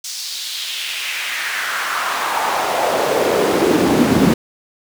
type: noise with high-pass filter sweep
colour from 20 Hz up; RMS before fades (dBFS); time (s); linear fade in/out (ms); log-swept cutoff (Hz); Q
brown; -18; 0.04-4.34; 5; 5400 to 210; 2.3
effects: none